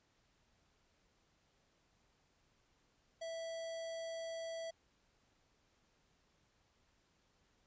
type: tone with notch filter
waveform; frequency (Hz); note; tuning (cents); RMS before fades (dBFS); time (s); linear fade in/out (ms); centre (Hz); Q
square; 658; E5; -3; -44; 3.21-4.71; 10; 1600; 1.8
effects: pink hiss -75 dBFS RMS until 7.66 s + resampled to 16000 Hz